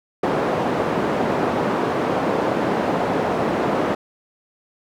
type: band-pass noise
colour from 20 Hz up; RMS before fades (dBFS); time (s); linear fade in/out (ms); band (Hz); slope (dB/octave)
white; -21; 0.23-3.95; 5; 170 to 680; 12
effects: none